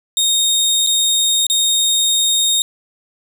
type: tone with dropouts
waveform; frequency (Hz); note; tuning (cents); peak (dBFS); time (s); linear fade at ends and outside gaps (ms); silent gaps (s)
25% pulse; 3705; A#7; -11; -9; 0.17-2.62; 1; 0.865-0.871 / 1.467-1.499
effects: none